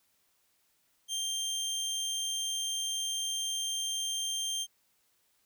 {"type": "tone", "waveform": "25% pulse", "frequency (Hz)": 3171, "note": "G7", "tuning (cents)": 19, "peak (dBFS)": -28, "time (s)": [1.08, 4.67], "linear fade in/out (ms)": 50, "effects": ["white hiss -72 dBFS RMS until 5.45 s"]}